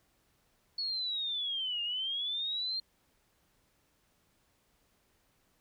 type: linear two-way sweep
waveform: sine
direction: down then up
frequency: 4400 to 2805 to 4215 Hz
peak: -32 dBFS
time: 0.78-2.8 s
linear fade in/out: 5 ms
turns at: 1.82 s
effects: pink hiss -72 dBFS RMS until 5.6 s